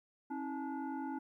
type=tone with frequency modulation; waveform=sine; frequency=269 Hz; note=C4; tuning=48 cents sharp; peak=-37 dBFS; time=0.3-1.19 s; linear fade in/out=10 ms; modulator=588 Hz; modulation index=1.2; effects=13-bit